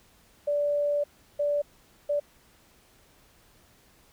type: tone bursts at uneven times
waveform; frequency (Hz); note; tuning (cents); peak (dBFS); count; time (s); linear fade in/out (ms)
sine; 582; D5; -16; -23; 3; 0.47-1.04 / 1.39-1.62 / 2.09-2.2; 10
effects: pink hiss -60 dBFS RMS until 4.12 s